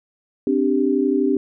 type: chord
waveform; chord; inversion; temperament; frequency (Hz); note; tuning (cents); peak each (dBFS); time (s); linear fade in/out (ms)
sine; C suspended second; none; equal; 261.6 / 293.7 / 392; C4 / D4 / G4; 0 / 0 / 0; -20; 0.47-1.37; 2
effects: none